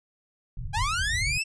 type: low-pass noise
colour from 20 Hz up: pink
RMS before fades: -32 dBFS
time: 0.57-1.38 s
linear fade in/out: 5 ms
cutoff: 140 Hz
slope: 48 dB/octave
type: linear sweep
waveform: sawtooth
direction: up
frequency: 788 to 2706 Hz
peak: -22 dBFS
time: 0.73-1.44 s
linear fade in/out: 20 ms
effects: resampled to 22050 Hz